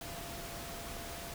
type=tone in noise; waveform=sine; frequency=683 Hz; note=F5; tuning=39 cents flat; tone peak=-49 dBFS; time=0.01-1.34 s; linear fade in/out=2 ms; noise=pink; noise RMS=-44 dBFS; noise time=0.01-1.34 s; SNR=-8 dB; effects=none